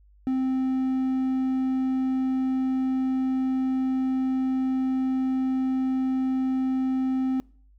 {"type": "tone", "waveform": "triangle", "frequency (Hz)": 261.2, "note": "C4", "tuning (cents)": -3, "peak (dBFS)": -20, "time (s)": [0.27, 7.4], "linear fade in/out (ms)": 0, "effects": ["noise-tail reverb RT60 0.5 s tail -25 dB re dry", "added 50 Hz sine -53 dBFS peak until 7.78 s"]}